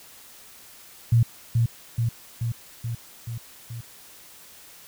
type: tone with echo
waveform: sine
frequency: 116.54 Hz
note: A#2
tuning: in tune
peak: -14 dBFS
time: 1.12-1.23 s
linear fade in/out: 5 ms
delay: 430 ms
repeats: 6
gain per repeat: -3 dB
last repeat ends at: 3.81 s
effects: white hiss -48 dBFS RMS until 4.87 s